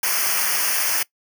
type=noise with comb filter; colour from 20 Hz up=white; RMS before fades=-21 dBFS; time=0.03-1.03 s; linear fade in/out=5 ms; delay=0.26 ms; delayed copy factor=-0.95; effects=noise-tail reverb RT60 0.1 s tail -21 dB re dry